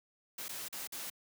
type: noise with dropouts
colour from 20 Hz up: white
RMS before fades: -42 dBFS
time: 0.38-1.1 s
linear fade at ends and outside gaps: 5 ms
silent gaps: 0.483-0.491 / 0.684-0.726 / 0.873-0.922 s
effects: high-pass 150 Hz 12 dB/octave